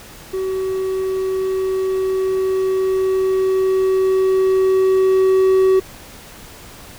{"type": "tone with level ramp", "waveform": "triangle", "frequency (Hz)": 379, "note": "F#4", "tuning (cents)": 42, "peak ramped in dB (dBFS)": [-17, -8], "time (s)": [0.33, 5.8], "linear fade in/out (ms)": 10, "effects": ["pink hiss -39 dBFS RMS until 6.98 s"]}